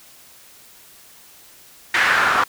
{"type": "noise with band-pass filter sweep", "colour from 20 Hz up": "pink", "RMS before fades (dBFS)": -17, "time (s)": [1.94, 2.44], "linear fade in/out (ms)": 5, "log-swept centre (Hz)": [1900, 1200], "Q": 2.9, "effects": ["white hiss -47 dBFS RMS until 2.48 s"]}